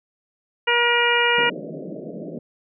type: harmonic tone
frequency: 476.8 Hz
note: A#4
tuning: 39 cents sharp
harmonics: 1 / 2 / 3 / 4 / 5 / 6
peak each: -23 / -23 / -23 / -23 / -23 / -23 dBFS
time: 0.67-1.5 s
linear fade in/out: 10 ms
type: band-pass noise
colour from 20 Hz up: pink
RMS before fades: -33 dBFS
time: 1.38-2.39 s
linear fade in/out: 2 ms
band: 150 to 640 Hz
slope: 96 dB/octave
effects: none